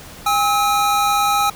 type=tone pair together; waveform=square; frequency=812 / 1289 Hz; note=G#5 / E6; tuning=-39 / -39 cents; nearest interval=minor sixth; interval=800 cents; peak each=-18 dBFS; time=0.26-1.5 s; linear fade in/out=5 ms; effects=pink hiss -38 dBFS RMS until 1.55 s